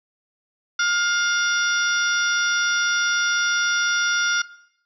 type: harmonic tone with a mistuned harmonic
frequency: 706 Hz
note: F5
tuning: 19 cents sharp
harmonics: 2 / 3 / 4 / 5 / 6 / 7 / 8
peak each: -19 / -32 / -34 / -28 / -36 / -34 / -28 dBFS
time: 0.79-4.42 s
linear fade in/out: 5 ms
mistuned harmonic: 6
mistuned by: +51 cents
effects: noise-tail reverb RT60 0.7 s tail -18 dB re dry

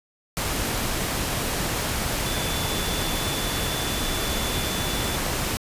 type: tone in noise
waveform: sine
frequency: 3481 Hz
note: A7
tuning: 19 cents flat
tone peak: -33 dBFS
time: 2.26-5.16 s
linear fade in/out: 0 ms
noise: pink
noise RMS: -26 dBFS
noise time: 0.37-5.57 s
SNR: -10 dB
effects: resampled to 32000 Hz

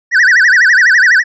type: tone with vibrato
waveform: triangle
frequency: 1708 Hz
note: G#6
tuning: 48 cents sharp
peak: -3 dBFS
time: 0.11-1.24 s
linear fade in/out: 50 ms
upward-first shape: sine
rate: 12 Hz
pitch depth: 240 cents each way
effects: resampled to 16000 Hz

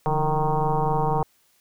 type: tone with frequency modulation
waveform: sine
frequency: 459 Hz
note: A#4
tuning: 27 cents flat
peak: -19 dBFS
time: 0.06-1.23 s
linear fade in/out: 0 ms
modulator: 157 Hz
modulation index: 3.6
effects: white hiss -63 dBFS RMS until 1.6 s

